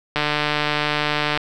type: click train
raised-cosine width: 0.3 ms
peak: -4 dBFS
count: 182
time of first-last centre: 0.16-1.375 s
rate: 149 Hz
effects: none